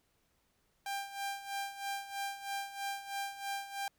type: tone with tremolo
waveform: sawtooth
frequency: 794 Hz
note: G5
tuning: 22 cents sharp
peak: -31 dBFS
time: 0.86-3.88 s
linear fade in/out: 2 ms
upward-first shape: sine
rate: 3.1 Hz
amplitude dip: 75%
effects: pink hiss -75 dBFS RMS until 3.98 s